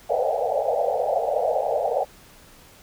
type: band-pass noise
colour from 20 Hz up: pink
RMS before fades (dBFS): -23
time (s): 0.09-2.05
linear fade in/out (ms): 20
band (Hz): 470 to 810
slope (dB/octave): 96
effects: pink hiss -50 dBFS RMS until 2.82 s